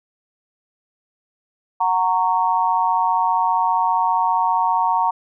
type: chord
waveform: sine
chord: F# major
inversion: none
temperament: just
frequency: 740 / 925 / 1110 Hz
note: F#5 / A#5 / C#6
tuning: 0 / -14 / +2 cents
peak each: -22 / -17 / -23 dBFS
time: 1.8-5.11 s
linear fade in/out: 10 ms
effects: none